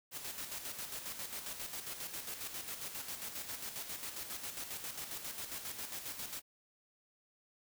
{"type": "noise with tremolo", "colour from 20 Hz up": "white", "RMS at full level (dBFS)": -42, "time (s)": [0.11, 6.42], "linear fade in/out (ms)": 50, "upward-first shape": "square", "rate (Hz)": 7.4, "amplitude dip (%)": 50, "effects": []}